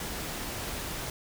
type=noise; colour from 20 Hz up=pink; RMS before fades=-36 dBFS; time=0-1.1 s; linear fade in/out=2 ms; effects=none